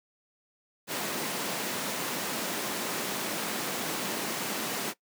pink high-pass noise, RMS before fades -33 dBFS, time 0.87-4.94 s, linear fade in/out 50 ms, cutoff 180 Hz, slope 24 dB/octave, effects noise-tail reverb RT60 0.1 s tail -19 dB re dry

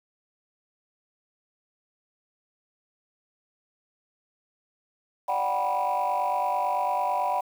sine chord, G major seventh, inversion second, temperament just, 588 / 735 / 784 / 980 Hz, D5 / F#5 / G5 / B5, +2 / -12 / 0 / -14 cents, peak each -31 / -27 / -28 / -26 dBFS, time 5.28-7.41 s, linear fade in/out 10 ms, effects tanh soft clip ceiling -18 dBFS + 8-bit

